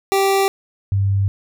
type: tone pair in turn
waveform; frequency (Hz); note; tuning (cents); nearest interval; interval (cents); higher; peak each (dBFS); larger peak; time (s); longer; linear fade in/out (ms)
25% pulse / sine; 390.7 / 98.58; G4 / G2; -6 / +10; 2 octaves; 2384; first; -10 / -14; first; 0.12-0.48 / 0.92-1.28; neither; 0
effects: none